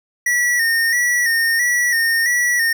square tone with vibrato, 1888 Hz, A#6, 22 cents sharp, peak -15 dBFS, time 0.26-2.73 s, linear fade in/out 5 ms, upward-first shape square, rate 1.5 Hz, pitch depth 49 cents each way, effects none

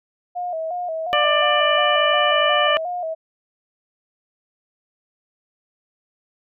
sine tone with vibrato, 678 Hz, E5, 49 cents sharp, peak -23 dBFS, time 0.35-3.15 s, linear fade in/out 20 ms, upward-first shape square, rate 2.8 Hz, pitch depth 89 cents each way
harmonic tone, 593 Hz, D5, 17 cents sharp, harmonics 1 / 2 / 3 / 4 / 5, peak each -20 / -20 / -23 / -26 / -22 dBFS, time 1.13-2.77 s, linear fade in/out 0 ms
effects none

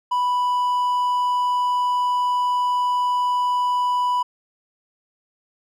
triangle tone, 988 Hz, B5, in tune, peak -16 dBFS, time 0.11-4.23 s, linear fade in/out 10 ms, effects none

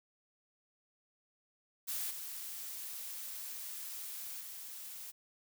blue noise with level steps, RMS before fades -38 / -44 / -47 dBFS, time 1.87-5.12 s, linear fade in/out 20 ms, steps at 2.1 / 4.4 s, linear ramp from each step 10 ms, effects none

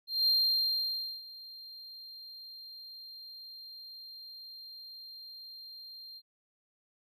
triangle tone with ADSR envelope, 4186 Hz, C8, in tune, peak -22 dBFS, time 0.07-6.22 s, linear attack 200 ms, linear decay 950 ms, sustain -22 dB, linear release 50 ms, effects none

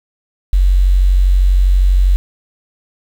sine tone with quantisation, 46.25 Hz, F#1, in tune, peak -7 dBFS, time 0.53-2.16 s, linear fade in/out 0 ms, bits 6, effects none

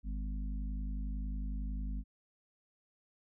harmonic tone, 51 Hz, G#1, 31 cents flat, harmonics 1 / 3 / 4 / 5, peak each -35 / -50 / -47 / -49 dBFS, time 0.03-2.04 s, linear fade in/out 50 ms, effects none

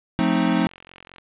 square chord, F dominant seventh, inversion none, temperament equal with one note detuned, 177.87 / 220 / 261.6 / 311.1 Hz, F3 / A3 / C4 / Eb4, +32 / 0 / 0 / 0 cents, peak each -24 dBFS, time 0.19-0.67 s, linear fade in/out 0 ms
click train, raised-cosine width 0.2 ms, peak -24 dBFS, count 32, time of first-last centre 0.49-1.184 s, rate 44.7 Hz
effects resampled to 8000 Hz + 8-bit

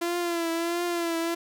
sawtooth tone with vibrato, 340 Hz, F4, 46 cents flat, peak -22 dBFS, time 0.01-1.35 s, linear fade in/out 10 ms, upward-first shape triangle, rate 1.5 Hz, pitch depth 55 cents each way, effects none

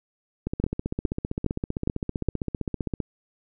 two click trains, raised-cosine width 3 ms, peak -14 / -10 dBFS, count 40 / 5, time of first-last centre 0.47-3.002 / 0.64-2.286 s, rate 15.4 / 2.43 Hz, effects none

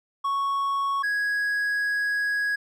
triangle tone pair in turn, 1108.7 / 1661.2 Hz, C#6 / G#6, 0 / 0 cents, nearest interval perfect fifth, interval 700 cents, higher second, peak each -21 dBFS, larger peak neither, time 0.24-1.03 / 1.03-2.56 s, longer second, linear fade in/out 10 ms, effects none

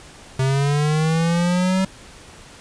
square linear sweep, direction up, 130.81 to 191.5 Hz, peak -17 dBFS, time 0.39-1.85 s, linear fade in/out 5 ms, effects pink hiss -43 dBFS RMS until 2.6 s + resampled to 22050 Hz

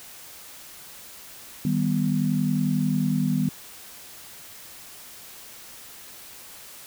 sine chord, Eb augmented, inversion none, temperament equal, 155.56 / 196 / 246.9 Hz, Eb3 / G3 / B3, 0 / 0 / 0 cents, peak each -25 dBFS, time 1.65-3.49 s, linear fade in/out 2 ms, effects white hiss -44 dBFS RMS until 6.86 s

